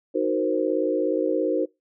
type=chord; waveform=sine; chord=C half-diminished seventh; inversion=first; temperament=equal; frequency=311.1 / 370 / 466.2 / 523.3 Hz; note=Eb4 / Gb4 / Bb4 / C5; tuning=0 / 0 / 0 / 0 cents; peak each=-26 dBFS; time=0.14-1.66 s; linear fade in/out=20 ms; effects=noise-tail reverb RT60 0.2 s tail -23 dB re dry